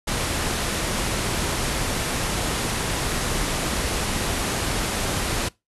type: low-pass noise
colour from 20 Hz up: pink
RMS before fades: -25 dBFS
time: 0.07-5.49 s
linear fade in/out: 10 ms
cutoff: 12000 Hz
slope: 96 dB/octave
effects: noise-tail reverb RT60 0.2 s tail -22 dB re dry